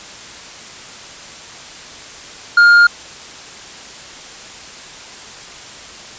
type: tone with hard clipping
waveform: triangle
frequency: 1412 Hz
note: F6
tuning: 19 cents sharp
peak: -6 dBFS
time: 2.57-2.87 s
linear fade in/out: 5 ms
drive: 7 dB
effects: white hiss -34 dBFS RMS until 6.18 s + resampled to 16000 Hz